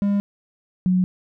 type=tone pair in turn; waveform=triangle / sine; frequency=201.7 / 183.27 Hz; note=G3 / F#3; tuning=+50 / -16 cents; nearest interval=major second; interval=166 cents; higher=first; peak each=-15 dBFS; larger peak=neither; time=0.02-0.2 / 0.86-1.04 s; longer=neither; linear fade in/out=0 ms; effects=none